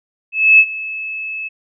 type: tone with ADSR envelope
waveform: sine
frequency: 2600 Hz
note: E7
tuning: 24 cents flat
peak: -3 dBFS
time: 0.32-1.49 s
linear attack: 270 ms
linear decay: 59 ms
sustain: -19 dB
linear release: 19 ms
effects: none